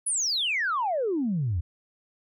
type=exponential sweep; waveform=sine; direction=down; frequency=10548 to 77.78 Hz; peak=-23 dBFS; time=0.06-1.61 s; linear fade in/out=10 ms; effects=tanh soft clip ceiling -19 dBFS